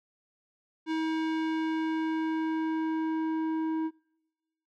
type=tone with low-pass filter sweep; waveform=square; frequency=319.2 Hz; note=D#4; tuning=44 cents sharp; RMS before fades=-30 dBFS; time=0.86-3.91 s; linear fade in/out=50 ms; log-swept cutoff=3600 to 900 Hz; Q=0.79; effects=noise-tail reverb RT60 1.0 s tail -26 dB re dry